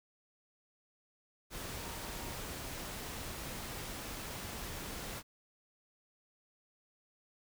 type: tone in noise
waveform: sine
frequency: 932.3 Hz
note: A#5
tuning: in tune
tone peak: -53 dBFS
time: 1.76-2.38 s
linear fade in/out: 50 ms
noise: pink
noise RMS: -43 dBFS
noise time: 1.5-5.23 s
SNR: -13 dB
effects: none